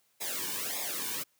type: noise with flanger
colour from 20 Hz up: white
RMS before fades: -35 dBFS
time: 0.2-1.24 s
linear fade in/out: 20 ms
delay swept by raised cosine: 0.67 to 1.55 ms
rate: 1.7 Hz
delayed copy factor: -1
effects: white hiss -71 dBFS RMS until 1.39 s + high-pass 80 Hz 12 dB/octave

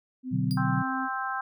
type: tone with pitch glide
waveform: sine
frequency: 255.9 to 262.6 Hz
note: C4 to C4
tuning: -38 to +6 cents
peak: -31 dBFS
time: 0.23-1.09 s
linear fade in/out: 50 ms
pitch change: +44 cents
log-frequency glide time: 0.64-0.85 s
type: chord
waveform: sine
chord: B minor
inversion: none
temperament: equal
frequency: 123.47 / 146.83 / 185 Hz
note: B2 / D3 / F#3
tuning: 0 / 0 / 0 cents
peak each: -29 dBFS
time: 0.31-0.83 s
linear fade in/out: 20 ms
type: tone with exponential decay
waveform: 40% pulse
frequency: 4822 Hz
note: D8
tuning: 45 cents sharp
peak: -30 dBFS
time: 0.51-0.63 s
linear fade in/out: 0 ms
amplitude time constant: 25 ms
type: harmonic tone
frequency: 262.2 Hz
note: C4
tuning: 4 cents sharp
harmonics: 3 / 4 / 5 / 6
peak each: -34 / -34 / -34 / -34 dBFS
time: 0.57-1.41 s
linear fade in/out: 5 ms
effects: none

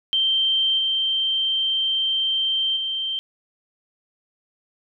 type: tone with level steps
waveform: sine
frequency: 3136 Hz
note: G7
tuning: in tune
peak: -17 / -19 / -23 dBFS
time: 0.13-3.19 s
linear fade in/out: 0 ms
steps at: 0.78 / 2.76 s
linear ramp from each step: 10 ms
effects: none

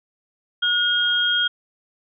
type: tone pair together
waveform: sine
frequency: 1444 / 3242 Hz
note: F#6 / G#7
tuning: -43 / -42 cents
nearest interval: octave + major second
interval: 1401 cents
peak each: -21 / -19 dBFS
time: 0.62-1.48 s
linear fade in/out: 10 ms
effects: none

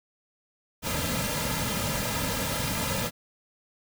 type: noise with comb filter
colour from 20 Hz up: pink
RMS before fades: -29 dBFS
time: 0.82-3.11 s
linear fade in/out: 50 ms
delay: 2.7 ms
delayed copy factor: -0.8
effects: none

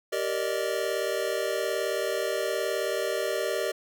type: chord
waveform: square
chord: Eb major seventh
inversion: first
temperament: just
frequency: 388.9 / 466.7 / 583.4 / 622.3 Hz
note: G4 / Bb4 / D5 / Eb5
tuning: -14 / +2 / -12 / 0 cents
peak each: -33 dBFS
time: 0.12-3.72 s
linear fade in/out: 10 ms
effects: none

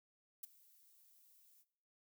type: noise with ADSR envelope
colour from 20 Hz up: violet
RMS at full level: -44 dBFS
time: 0.43-1.65 s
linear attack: 8 ms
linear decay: 14 ms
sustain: -24 dB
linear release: 45 ms
effects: noise-tail reverb RT60 0.6 s tail -17 dB re dry

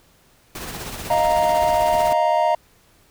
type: noise with tremolo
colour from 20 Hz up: pink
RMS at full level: -30 dBFS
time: 0.55-2.13 s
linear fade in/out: 2 ms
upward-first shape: sine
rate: 16 Hz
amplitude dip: 40%
type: chord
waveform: triangle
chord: Eb suspended second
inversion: none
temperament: equal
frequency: 622.3 / 698.5 / 932.3 Hz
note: Eb5 / F5 / Bb5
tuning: 0 / 0 / 0 cents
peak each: -18 dBFS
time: 1.1-2.55 s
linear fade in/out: 5 ms
effects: pink hiss -56 dBFS RMS until 3.1 s

